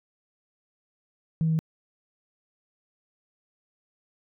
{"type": "tone with pitch steps", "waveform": "sine", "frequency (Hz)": [161.2, 160.18, 159.16], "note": ["E3", "E3", "D#3"], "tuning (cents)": [-38, -49, 40], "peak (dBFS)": -20, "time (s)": [1.41, 1.59], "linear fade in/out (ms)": 0, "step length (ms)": 60, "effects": ["tanh soft clip ceiling -16 dBFS"]}